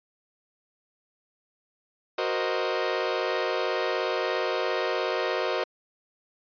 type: chord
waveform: sawtooth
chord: C half-diminished seventh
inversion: second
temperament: equal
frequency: 370 / 466.2 / 523.3 / 622.3 Hz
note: Gb4 / Bb4 / C5 / Eb5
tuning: 0 / 0 / 0 / 0 cents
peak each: -27 dBFS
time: 2.18-5.64 s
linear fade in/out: 5 ms
effects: resampled to 11025 Hz